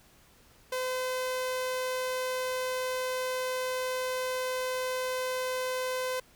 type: tone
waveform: sawtooth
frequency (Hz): 511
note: C5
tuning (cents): -41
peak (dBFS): -26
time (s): 0.72-6.2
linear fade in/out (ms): 5
effects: pink hiss -60 dBFS RMS until 6.35 s